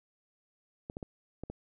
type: clicks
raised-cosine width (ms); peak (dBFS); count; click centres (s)
2; -26; 5; 0.899 / 0.969 / 1.028 / 1.436 / 1.5
effects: none